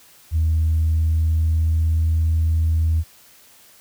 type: tone with pitch glide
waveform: sine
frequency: 79.9 to 80.74 Hz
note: D#2 to E2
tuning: +47 to -35 cents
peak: -14 dBFS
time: 0.31-3.04 s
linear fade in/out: 50 ms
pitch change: +18 cents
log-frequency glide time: 0.78-2.04 s
effects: tanh soft clip ceiling -12 dBFS + white hiss -50 dBFS RMS until 3.8 s